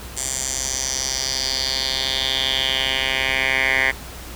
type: tone with band-pass filter sweep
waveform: 10% pulse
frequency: 132.5 Hz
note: C3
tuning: 22 cents sharp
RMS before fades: -22 dBFS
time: 0.16-3.92 s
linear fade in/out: 20 ms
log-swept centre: 7800 to 2000 Hz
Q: 4
effects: added 60 Hz sine -37 dBFS peak until 4.35 s + pink hiss -37 dBFS RMS until 4.35 s